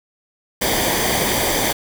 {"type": "noise with comb filter", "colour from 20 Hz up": "pink", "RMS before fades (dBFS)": -19, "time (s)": [0.61, 1.73], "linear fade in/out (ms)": 10, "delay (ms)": 0.74, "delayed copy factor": -0.65, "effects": []}